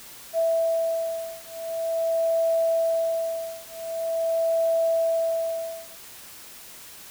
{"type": "beating tone pair", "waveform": "sine", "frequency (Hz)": [659, 659.45], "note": ["E5", "E5"], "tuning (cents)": [-1, 1], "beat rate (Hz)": 0.45, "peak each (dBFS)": -25, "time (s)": [0.33, 5.96], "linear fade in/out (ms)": 50, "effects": ["white hiss -44 dBFS RMS until 7.1 s"]}